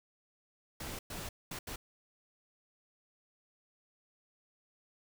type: noise bursts at uneven times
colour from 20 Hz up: pink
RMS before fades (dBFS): -42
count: 4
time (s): 0.8-0.99 / 1.1-1.29 / 1.51-1.59 / 1.67-1.76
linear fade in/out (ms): 5
effects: none